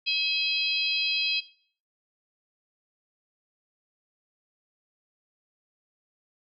harmonic tone with a mistuned harmonic, 811 Hz, G#5, 41 cents flat, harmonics 3 / 4 / 5 / 6, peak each -28 / -29 / -30 / -31 dBFS, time 0.06-1.41 s, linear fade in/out 20 ms, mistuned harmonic 3, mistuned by +86 cents, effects noise-tail reverb RT60 0.5 s tail -19 dB re dry

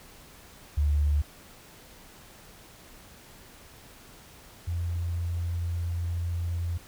sine tone pair in turn, 73.42 / 85.86 Hz, D2 / F2, 0 / -29 cents, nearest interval minor third, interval 271 cents, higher second, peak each -21 / -27 dBFS, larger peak first, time 0.77-1.22 / 4.67-6.78 s, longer second, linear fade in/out 10 ms, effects pink hiss -51 dBFS RMS until 6.87 s

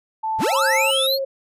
sine tone with tremolo, 880 Hz, A5, in tune, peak -20 dBFS, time 0.23-0.91 s, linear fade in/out 10 ms, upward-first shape sine, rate 2.4 Hz, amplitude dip 45%
square linear sweep, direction up, 34.65 to 4435 Hz, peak -19 dBFS, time 0.38-1.19 s, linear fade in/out 50 ms
sawtooth tone, 1318.5 Hz, E6, in tune, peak -25 dBFS, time 0.42-1.07 s, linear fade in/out 10 ms
sine tone with vibrato, 537 Hz, C5, 45 cents sharp, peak -21 dBFS, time 0.52-1.25 s, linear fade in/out 10 ms, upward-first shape triangle, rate 3.4 Hz, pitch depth 24 cents each way
effects resampled to 32000 Hz

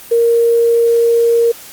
sine tone with quantisation, 466.2 Hz, A#4, in tune, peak -8 dBFS, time 0.11-1.52 s, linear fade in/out 10 ms, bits 6, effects white hiss -35 dBFS RMS until 1.72 s + Opus 32 kbps

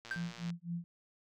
click train, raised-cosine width 0.2 ms, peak -31 dBFS, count 54, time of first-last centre 0.05-0.503 s, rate 117 Hz
triangle tone with exponential decay, 1568 Hz, G6, in tune, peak -30 dBFS, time 0.11-0.31 s, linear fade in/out 1 ms, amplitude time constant 42 ms
sine tone with tremolo, 171.3 Hz, F3, 33 cents flat, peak -34 dBFS, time 0.16-0.84 s, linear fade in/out 0 ms, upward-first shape sine, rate 3.9 Hz, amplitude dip 100%
effects none

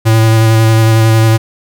square tone with vibrato, 111.7 Hz, A2, 27 cents sharp, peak -6 dBFS, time 0.05-1.38 s, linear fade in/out 20 ms, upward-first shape square, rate 11 Hz, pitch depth 12 cents each way, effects none

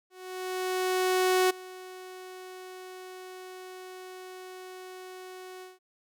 sawtooth tone with ADSR envelope, 370 Hz, F#4, in tune, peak -17 dBFS, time 0.1-5.79 s, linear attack 1400 ms, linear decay 11 ms, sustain -21 dB, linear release 170 ms, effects none

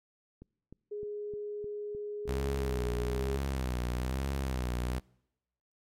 click train, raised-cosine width 3 ms, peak -35 dBFS, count 9, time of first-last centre 0.42-2.866 s, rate 3.27 Hz
sine tone with pitch glide, 415.7 to 407.6 Hz, G#4 to G#4, +2 to -32 cents, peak -35 dBFS, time 0.91-3.37 s, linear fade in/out 10 ms, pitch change -34 cents, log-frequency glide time 3.07-3.22 s
sawtooth tone with vibrato, 64.3 Hz, C2, 30 cents flat, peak -27 dBFS, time 2.27-5 s, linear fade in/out 20 ms, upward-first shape sine, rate 1.1 Hz, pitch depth 110 cents each way
effects noise-tail reverb RT60 0.9 s tail -26 dB re dry + MP3 64 kbps

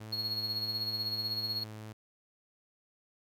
sawtooth tone with vibrato, 108.6 Hz, A2, 22 cents flat, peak -39 dBFS, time 0-1.93 s, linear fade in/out 10 ms, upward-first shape sine, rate 1.6 Hz, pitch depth 10 cents each way
triangle tone with tremolo, 4316 Hz, C#8, 47 cents flat, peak -29 dBFS, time 0.12-1.64 s, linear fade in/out 10 ms, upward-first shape sine, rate 16 Hz, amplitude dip 55%
effects none

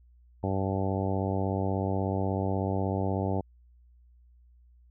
harmonic tone, 96.4 Hz, G2, 28 cents flat, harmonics 1 / 2 / 3 / 4 / 5 / 6 / 7 / 8 / 9, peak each -30 / -33 / -35 / -36 / -37 / -38 / -38 / -39 / -40 dBFS, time 0.43-3.41 s, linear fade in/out 5 ms, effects added 60 Hz sine -55 dBFS peak until 4.9 s

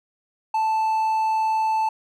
triangle tone, 879 Hz, A5, 2 cents flat, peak -17 dBFS, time 0.54-1.89 s, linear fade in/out 5 ms, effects none

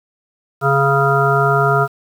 harmonic tone, 138.59 Hz, C#3, in tune, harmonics 1 / 3 / 5 / 7 / 9 / 10, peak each -17 / -18 / -18 / -23 / -19 / -18 dBFS, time 0.61-1.88 s, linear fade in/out 50 ms, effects 7-bit

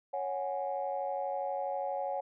sine chord, C# suspended fourth, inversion none, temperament just, 554.4 / 739.2 / 831.5 Hz, C#5 / F#5 / G#5, 0 / -2 / +2 cents, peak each -35 / -36 / -37 dBFS, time 0.13-2.21 s, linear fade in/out 10 ms, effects tanh soft clip ceiling -23 dBFS

